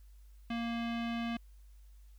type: tone with low-pass filter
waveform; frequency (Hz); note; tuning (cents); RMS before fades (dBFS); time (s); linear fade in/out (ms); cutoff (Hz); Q
square; 233.1; A#3; 0; -36; 0.5-1.37; 5; 3000; 2
effects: added 50 Hz sine -53 dBFS peak until 2.18 s + white hiss -73 dBFS RMS until 2.18 s